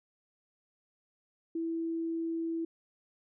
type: tone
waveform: sine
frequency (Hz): 329.6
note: E4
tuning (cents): 0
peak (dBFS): -31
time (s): 1.55-2.65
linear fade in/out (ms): 5
effects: none